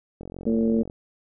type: click train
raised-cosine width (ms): 2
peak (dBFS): -24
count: 32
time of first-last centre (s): 0.21-0.899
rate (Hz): 45
type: harmonic tone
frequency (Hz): 113.2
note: A2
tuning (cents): +50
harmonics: 2 / 3 / 4 / 5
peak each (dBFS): -20 / -29 / -27 / -34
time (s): 0.46-0.83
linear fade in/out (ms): 10
effects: none